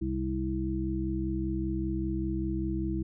harmonic tone, 65.1 Hz, C2, 8 cents flat, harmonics 1 / 2 / 3 / 5, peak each -33 / -37 / -35 / -32 dBFS, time 0.01-3.03 s, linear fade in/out 10 ms, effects none

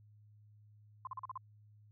sine tone bursts, 1040 Hz, C6, 11 cents flat, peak -39 dBFS, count 6, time 1.05-1.376 s, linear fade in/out 2 ms, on 21 ms, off 40 ms, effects added 105 Hz sine -59 dBFS peak until 1.91 s

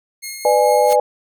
10% pulse tone with tremolo, 2148 Hz, C7, 45 cents sharp, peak -17 dBFS, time 0.22-0.96 s, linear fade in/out 20 ms, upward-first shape triangle, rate 4.5 Hz, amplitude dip 40%
sine chord, G# diminished, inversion first, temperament just, 498.4 / 598 / 830.6 Hz, B4 / D5 / G#5, +16 / +31 / 0 cents, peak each -15 dBFS, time 0.45-1 s, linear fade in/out 2 ms
white noise with exponential growth, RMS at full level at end -24 dBFS, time 0.81-0.93 s, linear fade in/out 0 ms, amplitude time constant 24 ms
effects none

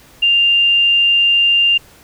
sine tone, 2794 Hz, F7, in tune, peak -9 dBFS, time 0.22-1.78 s, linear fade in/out 10 ms, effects pink hiss -45 dBFS RMS until 2.03 s

